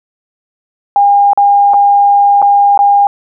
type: tone with dropouts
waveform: sine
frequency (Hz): 808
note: G#5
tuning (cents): -48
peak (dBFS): -4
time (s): 0.96-3.07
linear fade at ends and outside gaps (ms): 1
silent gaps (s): 1.333-1.375 / 1.736-1.741 / 2.418-2.425 / 2.776-2.79
effects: none